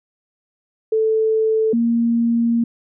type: tone pair in turn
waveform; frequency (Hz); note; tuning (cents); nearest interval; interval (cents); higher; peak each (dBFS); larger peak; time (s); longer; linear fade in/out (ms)
sine; 440 / 233.1; A4 / A#3; 0 / 0; major seventh; 1100; first; -14; neither; 0.92-1.73 / 1.73-2.64; second; 5
effects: none